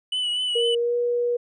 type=tone with vibrato; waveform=triangle; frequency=2967 Hz; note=F#7; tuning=4 cents sharp; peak=-21 dBFS; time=0.12-0.75 s; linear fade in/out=5 ms; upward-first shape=triangle; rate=4.1 Hz; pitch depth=39 cents each way
type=tone with pitch glide; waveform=sine; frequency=470 to 481.5 Hz; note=A#4 to B4; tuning=+14 to -44 cents; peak=-20 dBFS; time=0.55-1.37 s; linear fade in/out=10 ms; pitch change=+42 cents; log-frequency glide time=0.74-0.96 s
effects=resampled to 24000 Hz